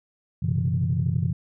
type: tone cluster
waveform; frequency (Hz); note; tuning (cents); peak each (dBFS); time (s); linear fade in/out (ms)
sine; 94 / 123.7 / 135.8 / 166.8; F#2 / B2 / C#3 / E3; +28 / +3 / -35 / +21; -26; 0.42-1.33; 10
effects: tanh soft clip ceiling -12 dBFS